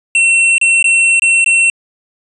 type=tone with dropouts; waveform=square; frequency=2710 Hz; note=E7; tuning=47 cents sharp; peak=-8 dBFS; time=0.15-1.7 s; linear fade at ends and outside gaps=2 ms; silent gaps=0.582-0.613 / 0.827-0.842 / 1.196-1.22 / 1.444-1.461 s; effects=resampled to 22050 Hz